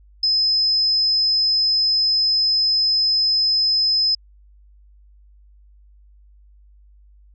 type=tone; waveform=sine; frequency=5100 Hz; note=D#8; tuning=42 cents sharp; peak=-15 dBFS; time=0.23-4.15 s; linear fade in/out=5 ms; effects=added 50 Hz sine -47 dBFS peak until 7.34 s